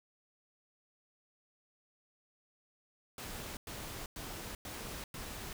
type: noise bursts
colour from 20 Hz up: pink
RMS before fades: -44 dBFS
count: 5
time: 3.18-5.53 s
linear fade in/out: 2 ms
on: 390 ms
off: 100 ms
effects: none